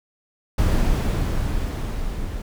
brown noise with level ramp, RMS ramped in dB -17 to -29 dBFS, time 0.58-2.42 s, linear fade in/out 5 ms, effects none

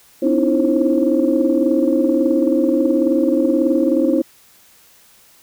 sine tone cluster, 255.4 / 292.2 / 315.7 / 334.3 / 534 Hz, C4 / D4 / D#4 / E4 / C5, -42 / -9 / +25 / +24 / +35 cents, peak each -19 dBFS, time 0.22-4.22 s, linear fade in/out 10 ms, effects tanh soft clip ceiling -3 dBFS + white hiss -50 dBFS RMS until 5.42 s

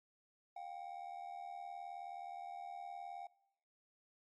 triangle ring-modulated tone, 750 Hz, F#5, 23 cents sharp, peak -40 dBFS, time 0.56-3.27 s, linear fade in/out 5 ms, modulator 39.6 Hz, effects noise-tail reverb RT60 0.9 s tail -23 dB re dry + MP3 48 kbps

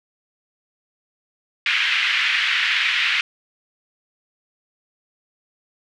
white band-pass noise, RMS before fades -20 dBFS, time 1.66-3.21 s, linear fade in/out 2 ms, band 1700 to 2900 Hz, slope 24 dB/octave, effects none

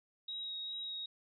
sine tone with vibrato, 3800 Hz, A#7, 33 cents sharp, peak -39 dBFS, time 0.28-1.06 s, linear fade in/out 5 ms, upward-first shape sine, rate 2.5 Hz, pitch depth 12 cents each way, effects none

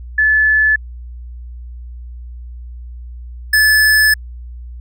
sine / square tone pair in turn, 1731 / 1731 Hz, A6 / A6, -29 / -29 cents, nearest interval unison, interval 0 cents, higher neither, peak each -9 dBFS, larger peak neither, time 0.18-0.76 / 3.53-4.14 s, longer second, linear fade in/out 5 ms, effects added 60 Hz sine -28 dBFS peak until 4.8 s

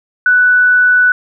sine tone, 1486 Hz, F#6, 7 cents sharp, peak -6 dBFS, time 0.26-1.12 s, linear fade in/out 2 ms, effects none

